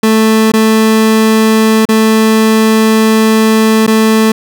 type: tone with dropouts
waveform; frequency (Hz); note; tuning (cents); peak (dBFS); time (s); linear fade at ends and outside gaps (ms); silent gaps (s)
30% pulse; 220; A3; 0; -3; 0.03-4.32; 5; 0.519-0.536 / 1.854-1.888 / 3.866-3.876
effects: none